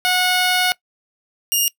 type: tone pair in turn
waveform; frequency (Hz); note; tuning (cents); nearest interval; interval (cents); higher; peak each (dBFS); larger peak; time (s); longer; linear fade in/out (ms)
10% pulse; 730 / 2834; F#5 / F7; -24 / +25; octave + major seventh; 2349; second; -7; neither; 0.05-0.72 / 1.52-1.68; first; 0
effects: noise-tail reverb RT60 0.1 s tail -21 dB re dry